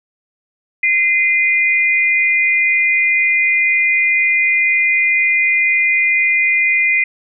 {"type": "tone pair together", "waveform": "sine", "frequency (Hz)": [2063, 2441], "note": ["C7", "D#7"], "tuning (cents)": [-25, -34], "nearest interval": "minor third", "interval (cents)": 291, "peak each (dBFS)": [-13, -15], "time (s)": [0.83, 7.04], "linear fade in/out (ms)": 5, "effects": []}